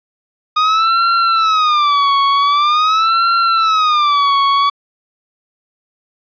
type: tone with vibrato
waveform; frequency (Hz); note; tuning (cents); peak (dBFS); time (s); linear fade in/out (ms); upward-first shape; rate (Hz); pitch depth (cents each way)
45% pulse; 1233; D#6; -16; -10; 0.56-4.7; 10; sine; 0.45; 180
effects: resampled to 11025 Hz + 8-bit